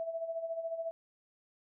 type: tone with tremolo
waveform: sine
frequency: 659.3 Hz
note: E5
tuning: in tune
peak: -32 dBFS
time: 0-0.91 s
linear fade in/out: 0 ms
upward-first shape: sine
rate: 14 Hz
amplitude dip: 65%
effects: none